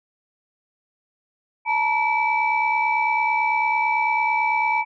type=tone cluster; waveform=sine; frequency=875 / 944 / 2309 Hz; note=A5 / A#5 / D7; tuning=-10 / +22 / -30 cents; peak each=-22 dBFS; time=1.65-4.85 s; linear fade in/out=50 ms; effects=tanh soft clip ceiling -9 dBFS